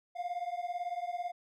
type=beating tone pair; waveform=triangle; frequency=698.5 / 716.5 Hz; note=F5 / F5; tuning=0 / +44 cents; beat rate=18 Hz; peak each=-35 / -36 dBFS; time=0.15-1.32 s; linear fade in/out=20 ms; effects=none